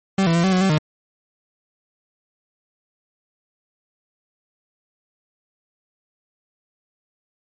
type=tone with pitch steps; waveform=40% pulse; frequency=193.2 / 166.2 / 169.9 / 190.1 / 184 / 192.1 / 153.2 Hz; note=G3 / E3 / F3 / F#3 / F#3 / G3 / D#3; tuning=-25 / +15 / -47 / +47 / -9 / -35 / -27 cents; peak=-14 dBFS; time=0.18-0.782 s; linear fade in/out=5 ms; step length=86 ms; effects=MP3 32 kbps